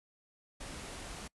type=low-pass noise; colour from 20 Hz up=pink; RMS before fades=-45 dBFS; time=0.6-1.28 s; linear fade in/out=10 ms; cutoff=11000 Hz; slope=96 dB/octave; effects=noise-tail reverb RT60 0.1 s tail -24 dB re dry